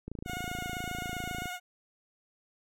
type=click train; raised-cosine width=3 ms; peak=-26 dBFS; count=39; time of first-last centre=0.08-1.457 s; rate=27.6 Hz
type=tone with vibrato; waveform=15% pulse; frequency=722 Hz; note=F#5; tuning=43 cents flat; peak=-30 dBFS; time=0.25-1.6 s; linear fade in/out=50 ms; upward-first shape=triangle; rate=18 Hz; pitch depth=37 cents each way
effects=none